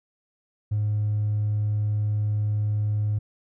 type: tone with hard clipping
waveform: sine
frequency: 105.1 Hz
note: G#2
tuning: 21 cents sharp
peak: -22 dBFS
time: 0.71-3.19 s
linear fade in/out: 10 ms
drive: 1 dB
effects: none